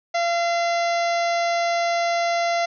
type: harmonic tone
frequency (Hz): 685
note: F5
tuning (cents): -34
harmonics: 1 / 2 / 3 / 4 / 5 / 6 / 7 / 8 / 9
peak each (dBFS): -20 / -31 / -28 / -38 / -38 / -37 / -38 / -40 / -38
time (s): 0.14-2.66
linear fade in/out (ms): 10
effects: none